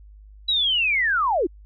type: linear sweep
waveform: sine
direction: down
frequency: 3953 to 291.9 Hz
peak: -18 dBFS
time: 0.48-1.47 s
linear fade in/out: 10 ms
effects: added 51 Hz sine -43 dBFS peak until 1.65 s